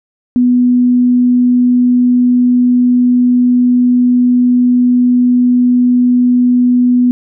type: tone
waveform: sine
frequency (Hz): 246.9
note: B3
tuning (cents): 0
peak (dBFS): -6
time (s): 0.36-7.11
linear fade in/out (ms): 0
effects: none